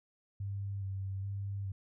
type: tone with vibrato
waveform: sine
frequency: 98 Hz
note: G2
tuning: in tune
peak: -35 dBFS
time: 0.4-1.72 s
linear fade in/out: 5 ms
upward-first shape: square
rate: 1.2 Hz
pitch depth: 23 cents each way
effects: none

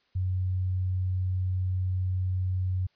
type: tone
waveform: sine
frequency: 92.5 Hz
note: F#2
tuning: in tune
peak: -25 dBFS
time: 0.15-2.87 s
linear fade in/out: 10 ms
effects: white hiss -69 dBFS RMS until 2.95 s + resampled to 11025 Hz

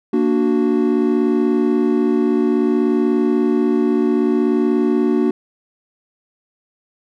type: chord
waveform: triangle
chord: Bb augmented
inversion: none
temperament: equal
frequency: 233.1 / 293.7 / 370 Hz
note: Bb3 / D4 / F#4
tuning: 0 / 0 / 0 cents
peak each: -16 dBFS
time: 0.13-5.31 s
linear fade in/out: 5 ms
effects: none

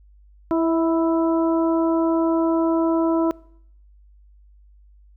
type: harmonic tone with a mistuned harmonic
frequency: 329.6 Hz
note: E4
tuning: in tune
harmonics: 1 / 2 / 3 / 4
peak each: -18 / -25 / -28 / -33 dBFS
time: 0.51-3.31 s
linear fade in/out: 0 ms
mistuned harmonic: 2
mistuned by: -21 cents
effects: noise-tail reverb RT60 0.7 s tail -24 dB re dry + added 50 Hz sine -48 dBFS peak until 5.16 s

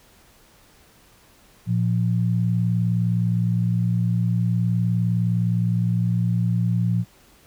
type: tone pair together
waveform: sine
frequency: 115.05 / 174.61 Hz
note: A#2 / F3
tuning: -22 / 0 cents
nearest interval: perfect fifth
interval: 722 cents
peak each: -20 / -22 dBFS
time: 1.66-7.05 s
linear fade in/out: 50 ms
effects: pink hiss -54 dBFS RMS until 7.46 s

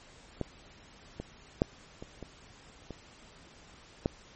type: clicks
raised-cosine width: 2 ms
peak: -18 / -23 / -10 / -28 / -27 / -26 / -13 dBFS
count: 7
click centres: 0.413 / 1.2 / 1.619 / 2.025 / 2.227 / 2.907 / 4.059 s
effects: pink hiss -55 dBFS RMS until 4.35 s + MP3 32 kbps

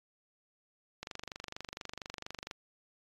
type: click train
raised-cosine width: 0.2 ms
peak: -23 dBFS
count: 37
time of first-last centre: 1.03-2.511 s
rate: 24.3 Hz
effects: AAC 32 kbps

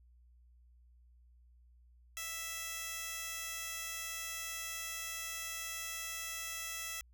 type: tone with high-pass filter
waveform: 15% pulse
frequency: 659.3 Hz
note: E5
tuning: in tune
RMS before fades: -42 dBFS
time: 2.17-7.01 s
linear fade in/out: 0 ms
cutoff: 2800 Hz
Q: 0.52
effects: added 60 Hz sine -60 dBFS peak until 7.13 s

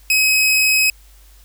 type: tone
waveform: sawtooth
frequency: 2543 Hz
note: D#7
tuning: 37 cents sharp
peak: -9 dBFS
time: 0.1-0.9 s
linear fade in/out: 2 ms
effects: added 50 Hz sine -44 dBFS peak until 1.44 s + white hiss -52 dBFS RMS until 1.44 s

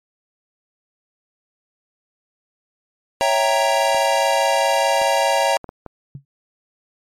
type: chord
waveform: square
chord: C# diminished seventh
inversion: none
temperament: equal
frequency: 554.4 / 659.3 / 784 / 932.3 Hz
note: C#5 / E5 / G5 / Bb5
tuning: 0 / 0 / 0 / 0 cents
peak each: -21 / -22 / -22 / -21 dBFS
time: 3.21-5.57 s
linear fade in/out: 0 ms
type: clicks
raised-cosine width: 1 ms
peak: -19 dBFS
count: 5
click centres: 3.947 / 5.016 / 5.643 / 5.691 / 5.863 s
type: tone with exponential decay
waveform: sine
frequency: 138.6 Hz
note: C#3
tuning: in tune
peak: -26 dBFS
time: 6.15-6.25 s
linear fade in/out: 2 ms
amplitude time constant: 20 ms
effects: low-pass 10000 Hz 12 dB/octave + MP3 64 kbps

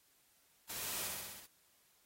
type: noise with echo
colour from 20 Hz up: white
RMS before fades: -44 dBFS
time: 0.69-1.08 s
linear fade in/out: 10 ms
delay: 64 ms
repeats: 6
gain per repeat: -2 dB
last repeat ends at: 1.464 s
effects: white hiss -71 dBFS RMS until 2.05 s + AAC 48 kbps

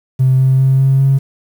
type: tone with pitch steps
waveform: triangle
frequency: 130.6 / 131.96 / 133.34 / 134.74 / 136.15 Hz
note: C3 / C3 / C3 / C#3 / C#3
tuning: -3 / +15 / +33 / -49 / -31 cents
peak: -4 dBFS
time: 0.19-1.19 s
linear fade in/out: 20 ms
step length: 200 ms
effects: tanh soft clip ceiling -5 dBFS + 7-bit

